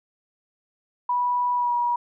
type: tone with pitch glide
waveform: sine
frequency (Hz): 980 to 962.1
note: B5 to B5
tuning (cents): -14 to -46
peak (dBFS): -20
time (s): 1.09-1.96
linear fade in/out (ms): 5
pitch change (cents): -32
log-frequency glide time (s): 1.54-1.73
effects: none